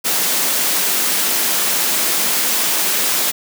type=high-pass noise; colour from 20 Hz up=white; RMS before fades=-17 dBFS; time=0.04-3.32 s; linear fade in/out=20 ms; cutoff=160 Hz; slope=48 dB/octave; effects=none